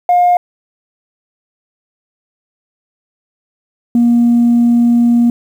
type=tone pair in turn; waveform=sine; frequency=711 / 237.3 Hz; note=F5 / A#3; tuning=+31 / +31 cents; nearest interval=octave + perfect fifth; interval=1900 cents; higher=first; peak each=-5 dBFS; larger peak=neither; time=0.09-0.37 / 3.95-5.3 s; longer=second; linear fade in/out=2 ms; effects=tanh soft clip ceiling -4 dBFS + 7-bit

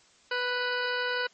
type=harmonic tone; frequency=493.9 Hz; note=B4; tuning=in tune; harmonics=1 / 2 / 3 / 4 / 5 / 6 / 8 / 9 / 10; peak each=-33 / -36 / -30 / -40 / -42 / -38 / -42 / -41 / -45 dBFS; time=0.31-1.27 s; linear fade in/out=5 ms; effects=white hiss -60 dBFS RMS until 1.33 s + MP3 32 kbps

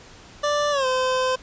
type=tone with pitch glide; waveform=25% pulse; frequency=587.3 to 514.2 Hz; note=D5 to C5; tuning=0 to -30 cents; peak=-16 dBFS; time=0.43-1.36 s; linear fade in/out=10 ms; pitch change=-230 cents; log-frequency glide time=0.71-0.86 s; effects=pink hiss -46 dBFS RMS until 1.42 s + resampled to 16000 Hz

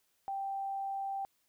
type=tone; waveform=sine; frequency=784 Hz; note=G5; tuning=in tune; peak=-34 dBFS; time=0.28-1.25 s; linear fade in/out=0 ms; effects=white hiss -75 dBFS RMS until 1.48 s

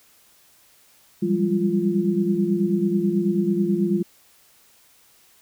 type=tone cluster; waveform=sine; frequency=169.5 / 192.5 / 201.7 / 346.1 Hz; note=E3 / G3 / G3 / F4; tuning=+49 / -31 / +50 / -16 cents; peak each=-29 / -23 / -23 / -23 dBFS; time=1.22-4.03 s; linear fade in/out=10 ms; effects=white hiss -56 dBFS RMS until 5.41 s

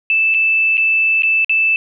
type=tone with dropouts; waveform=sine; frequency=2637 Hz; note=E7; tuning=in tune; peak=-11 dBFS; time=0.1-1.76 s; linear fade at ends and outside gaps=1 ms; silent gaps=0.341-0.345 / 0.771-0.778 / 1.222-1.233 / 1.446-1.495 s; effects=none

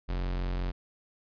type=tone; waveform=45% pulse; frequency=44.91 Hz; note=F1; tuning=49 cents sharp; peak=-29 dBFS; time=0.08-0.72 s; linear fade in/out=20 ms; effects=resampled to 11025 Hz

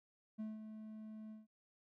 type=tone with ADSR envelope; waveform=triangle; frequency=216.8 Hz; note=A3; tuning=25 cents flat; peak=-38 dBFS; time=0.38-1.47 s; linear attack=22 ms; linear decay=180 ms; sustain=-8 dB; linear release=160 ms; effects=none

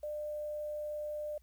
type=tone with quantisation; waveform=sine; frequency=599 Hz; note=D5; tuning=34 cents sharp; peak=-36 dBFS; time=0.03-1.38 s; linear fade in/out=5 ms; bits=10; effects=added 60 Hz sine -61 dBFS peak until 1.42 s + white hiss -75 dBFS RMS until 1.42 s

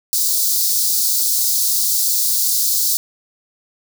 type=high-pass noise; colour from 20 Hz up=white; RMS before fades=-17 dBFS; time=0.13-2.97 s; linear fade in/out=0 ms; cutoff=4100 Hz; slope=48 dB/octave; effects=none

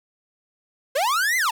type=linear two-way sweep; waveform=45% pulse; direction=up then down; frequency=493.9 to 2100 to 821 Hz; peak=-19 dBFS; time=0.95-1.51 s; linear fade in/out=10 ms; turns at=1.37 s; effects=none

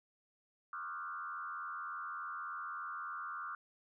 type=tone with frequency modulation; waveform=sine; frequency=1289 Hz; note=E6; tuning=39 cents flat; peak=-40 dBFS; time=0.73-3.55 s; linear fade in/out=2 ms; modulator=83.4 Hz; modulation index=2.1; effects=none

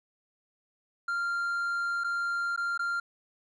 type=tone with dropouts; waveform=triangle; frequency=1391 Hz; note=F6; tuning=7 cents flat; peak=-26 dBFS; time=1.08-3 s; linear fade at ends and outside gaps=5 ms; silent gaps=2.038-2.043 / 2.563-2.575 / 2.777-2.792 s; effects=resampled to 22050 Hz

